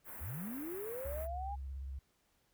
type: band-stop noise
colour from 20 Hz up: white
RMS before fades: -48 dBFS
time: 0.04-1.28 s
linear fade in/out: 50 ms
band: 1900 to 12000 Hz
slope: 24 dB/octave
type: linear sweep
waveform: sine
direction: up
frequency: 60.2 to 830.6 Hz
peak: -40 dBFS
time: 0.2-1.56 s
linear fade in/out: 20 ms
type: tone with vibrato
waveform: sine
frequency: 67.4 Hz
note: C#2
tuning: 48 cents flat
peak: -40 dBFS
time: 1.05-1.99 s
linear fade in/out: 5 ms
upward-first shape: sine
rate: 17 Hz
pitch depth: 75 cents each way
effects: pink hiss -75 dBFS RMS until 2.53 s